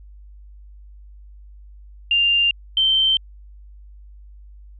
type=tone pair in turn; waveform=sine; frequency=2794 / 3114 Hz; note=F7 / G7; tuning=0 / -12 cents; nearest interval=major second; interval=188 cents; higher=second; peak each=-14 dBFS; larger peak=neither; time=2.11-2.51 / 2.77-3.17 s; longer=neither; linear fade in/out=2 ms; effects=added 50 Hz sine -40 dBFS peak until 4.79 s